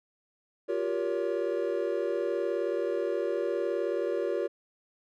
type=chord; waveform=triangle; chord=G half-diminished seventh; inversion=third; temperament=just; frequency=352.8 / 392 / 470.4 / 564.5 Hz; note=F4 / G4 / Bb4 / Db5; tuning=+18 / 0 / +16 / +31 cents; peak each=-31 dBFS; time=0.68-4.48 s; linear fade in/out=20 ms; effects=none